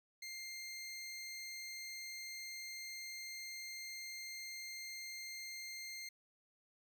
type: tone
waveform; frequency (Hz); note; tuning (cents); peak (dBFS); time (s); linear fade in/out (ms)
20% pulse; 2106; C7; +11; -40; 0.22-6.09; 5
effects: none